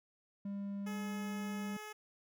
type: tone with pitch glide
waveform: triangle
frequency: 200 to 201.3 Hz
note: G3 to G3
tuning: +35 to +46 cents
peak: -36 dBFS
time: 0.45-1.77 s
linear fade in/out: 5 ms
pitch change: +11 cents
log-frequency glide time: 0.84-0.9 s
type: tone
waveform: 10% pulse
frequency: 425.6 Hz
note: G#4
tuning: 42 cents sharp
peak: -37 dBFS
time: 0.86-1.93 s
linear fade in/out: 10 ms
effects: none